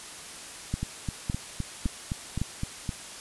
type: two click trains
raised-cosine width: 5 ms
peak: -15 / -17 dBFS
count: 4 / 9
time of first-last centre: 0.74-2.416 / 0.83-2.892 s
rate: 1.79 / 3.88 Hz
effects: white hiss -42 dBFS RMS until 3.2 s + resampled to 24000 Hz